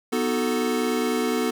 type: chord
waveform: square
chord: B dominant seventh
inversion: none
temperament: equal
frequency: 246.9 / 311.1 / 370 / 440 Hz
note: B3 / D#4 / F#4 / A4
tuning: 0 / 0 / 0 / 0 cents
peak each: -26 / -32 / -30 / -27 dBFS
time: 0.12-1.51 s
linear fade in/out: 10 ms
effects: none